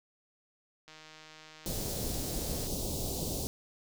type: click train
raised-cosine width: 0.2 ms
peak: -34 dBFS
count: 280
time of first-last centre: 0.88-2.668 s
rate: 156 Hz
type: band-stop noise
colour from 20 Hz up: pink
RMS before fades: -35 dBFS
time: 1.66-3.47 s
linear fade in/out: 0 ms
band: 680 to 4100 Hz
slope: 24 dB/octave
effects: none